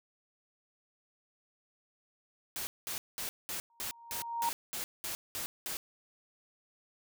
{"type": "noise bursts", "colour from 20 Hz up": "white", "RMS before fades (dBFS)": -38, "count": 11, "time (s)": [2.56, 5.77], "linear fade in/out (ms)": 0, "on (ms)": 110, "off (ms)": 200}
{"type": "tone with exponential growth", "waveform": "sine", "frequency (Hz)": 932.3, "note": "A#5", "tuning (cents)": 0, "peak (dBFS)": -27, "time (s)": [3.7, 4.49], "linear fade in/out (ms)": 1, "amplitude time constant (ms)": 170}
{"effects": []}